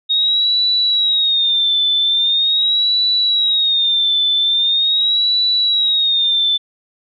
sine tone with vibrato, 3729 Hz, A#7, in tune, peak -12 dBFS, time 0.09-6.58 s, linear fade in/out 20 ms, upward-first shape sine, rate 0.42 Hz, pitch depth 100 cents each way, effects none

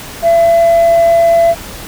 sine tone, 673 Hz, E5, 36 cents sharp, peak -3 dBFS, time 0.22-1.55 s, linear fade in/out 50 ms, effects tanh soft clip ceiling -4 dBFS + pink hiss -28 dBFS RMS until 1.87 s

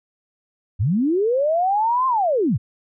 sine linear two-way sweep, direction up then down, 81 to 1063 to 81 Hz, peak -16 dBFS, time 0.79-2.58 s, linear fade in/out 20 ms, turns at 2.07 s, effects none

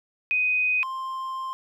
sine / triangle tone pair in turn, 2500 / 1051.1 Hz, D#7 / C6, +8 / +8 cents, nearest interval octave + minor third, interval 1500 cents, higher first, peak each -20 / -27 dBFS, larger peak first, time 0.31-0.83 / 0.83-1.53 s, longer second, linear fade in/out 0 ms, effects none

